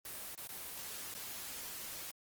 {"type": "noise with dropouts", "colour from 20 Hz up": "white", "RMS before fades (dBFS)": -45, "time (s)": [0.05, 2.11], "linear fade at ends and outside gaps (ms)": 2, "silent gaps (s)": [[0.351, 0.377], [0.474, 0.49], [1.141, 1.149]], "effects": ["Opus 24 kbps"]}